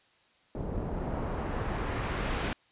pink noise with low-pass filter sweep, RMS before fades -33 dBFS, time 0.55-2.53 s, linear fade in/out 0 ms, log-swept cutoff 490 to 3300 Hz, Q 0.81, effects white hiss -65 dBFS RMS until 2.71 s + resampled to 8000 Hz

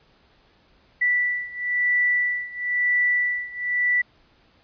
sine beating tone pair, 1966 / 1967 Hz, B6 / B6, -8 / -7 cents, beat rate 1 Hz, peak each -22 / -24 dBFS, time 1.01-4.02 s, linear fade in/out 10 ms, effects pink hiss -59 dBFS RMS until 4.63 s + resampled to 11025 Hz

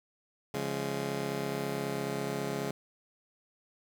15% pulse chord, Db major, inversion none, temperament just, 138.59 / 173.24 / 207.9 Hz, Db3 / F3 / Ab3, 0 / -14 / +2 cents, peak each -30 / -33 / -31 dBFS, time 0.54-2.71 s, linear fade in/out 2 ms, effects 10-bit

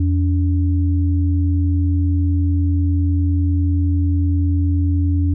sine tone pair together, 84.88 / 285.5 Hz, F2 / D4, -49 / -49 cents, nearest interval octave + major sixth, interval 2100 cents, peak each -14 / -22 dBFS, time 0-5.34 s, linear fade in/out 5 ms, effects none

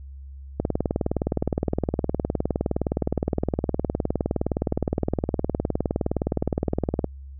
click train, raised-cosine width 2 ms, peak -9 dBFS, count 126, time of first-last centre 0.6-7.043 s, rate 19.4 Hz, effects added 68 Hz sine -37 dBFS peak until 7.39 s

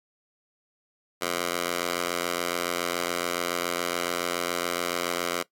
10% pulse tone with high-pass filter, 87.1 Hz, F2, 4 cents flat, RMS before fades -29 dBFS, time 1.21-5.43 s, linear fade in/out 10 ms, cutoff 520 Hz, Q 0.52, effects noise-tail reverb RT60 0.1 s tail -20 dB re dry + AAC 64 kbps

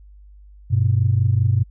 sine tone pair together, 98 / 123.09 Hz, G2 / B2, 0 / -5 cents, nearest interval major third, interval 395 cents, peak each -16 / -17 dBFS, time 0.7-1.64 s, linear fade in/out 20 ms, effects tanh soft clip ceiling -6 dBFS + added 50 Hz sine -42 dBFS peak until 1.7 s

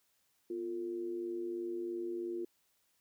sine tone with amplitude modulation, 349.2 Hz, F4, in tune, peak -33 dBFS, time 0.5-2.45 s, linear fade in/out 5 ms, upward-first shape sine, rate 103 Hz, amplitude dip 60%, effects white hiss -75 dBFS RMS until 3 s

